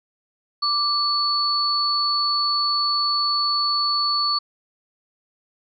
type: tone pair together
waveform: sine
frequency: 1176 / 4440 Hz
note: D6 / C#8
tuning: +2 / +2 cents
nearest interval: octave + major seventh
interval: 2300 cents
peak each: -23 / -20 dBFS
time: 0.62-4.39 s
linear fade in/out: 10 ms
effects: none